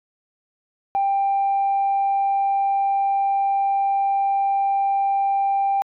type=tone; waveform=sine; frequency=790 Hz; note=G5; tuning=13 cents sharp; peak=-16 dBFS; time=0.95-5.82 s; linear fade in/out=0 ms; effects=tanh soft clip ceiling -14 dBFS